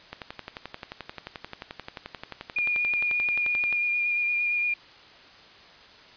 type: click train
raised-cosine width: 0.3 ms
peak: -19 dBFS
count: 42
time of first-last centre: 0.13-3.726 s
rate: 11.4 Hz
type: tone with vibrato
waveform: sine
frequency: 2420 Hz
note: D#7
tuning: 49 cents flat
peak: -23 dBFS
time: 2.56-4.74 s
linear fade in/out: 5 ms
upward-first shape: sine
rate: 8.7 Hz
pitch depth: 18 cents each way
effects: white hiss -50 dBFS RMS until 6.16 s + resampled to 11025 Hz